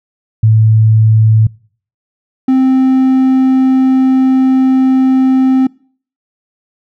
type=tone pair in turn; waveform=sine / triangle; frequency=110 / 261.6 Hz; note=A2 / C4; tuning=0 / 0 cents; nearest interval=octave + minor third; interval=1500 cents; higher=second; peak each=-4 dBFS; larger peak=neither; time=0.43-1.47 / 2.48-5.67 s; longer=second; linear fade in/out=5 ms; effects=noise-tail reverb RT60 0.5 s tail -25 dB re dry